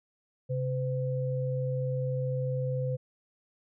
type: tone pair together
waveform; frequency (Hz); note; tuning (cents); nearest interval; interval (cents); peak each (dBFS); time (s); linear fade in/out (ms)
sine; 133.1 / 508.7; C3 / C5; +30 / -49; octave + major seventh; 2321; -29 / -33; 0.49-2.97; 20
effects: none